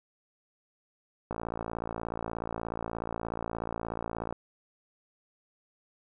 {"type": "click train", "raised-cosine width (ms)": 1, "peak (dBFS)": -20, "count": 172, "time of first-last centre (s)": [1.31, 4.326], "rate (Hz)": 56.7, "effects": []}